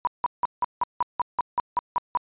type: tone bursts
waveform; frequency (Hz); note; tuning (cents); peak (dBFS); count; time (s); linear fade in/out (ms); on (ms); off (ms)
sine; 980; B5; -14; -19; 12; 0.05-2.172; 0; 21; 170
effects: resampled to 8000 Hz